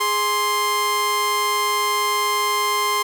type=tone pair together; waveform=sawtooth; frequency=414.3 / 1050 Hz; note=G#4 / C6; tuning=-4 / +6 cents; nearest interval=octave + major third; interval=1610 cents; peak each=-23 / -15 dBFS; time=0-3.03 s; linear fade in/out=10 ms; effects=none